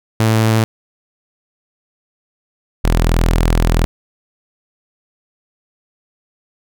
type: tone pair in turn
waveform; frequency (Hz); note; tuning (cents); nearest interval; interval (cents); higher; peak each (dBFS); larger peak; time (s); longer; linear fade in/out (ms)
sawtooth; 111 / 41.43; A2 / E1; +16 / +9; octave + perfect fourth; 1707; first; -7 / -7; neither; 0.2-0.64 / 2.84-3.85; second; 0
effects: none